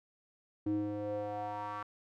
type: tone with band-pass filter sweep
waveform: square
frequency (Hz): 103.83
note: G#2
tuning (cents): 0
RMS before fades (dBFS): -37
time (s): 0.66-1.83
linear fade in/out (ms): 5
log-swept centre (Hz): 290 to 1200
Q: 4.2
effects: none